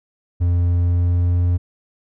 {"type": "tone with pitch glide", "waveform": "triangle", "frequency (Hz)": [87.31, 88.12], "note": ["F2", "F2"], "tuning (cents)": [0, 16], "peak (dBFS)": -12, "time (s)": [0.4, 1.58], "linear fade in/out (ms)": 20, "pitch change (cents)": 16, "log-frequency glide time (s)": [0.8, 1.45], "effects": []}